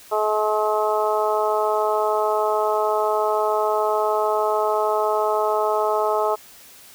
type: harmonic tone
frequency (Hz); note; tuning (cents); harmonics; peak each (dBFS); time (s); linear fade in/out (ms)
213.5; G#3; +48; 2 / 3 / 4 / 5 / 6; -23 / -23 / -24 / -27 / -27; 0.11-6.36; 20
effects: white hiss -46 dBFS RMS until 6.94 s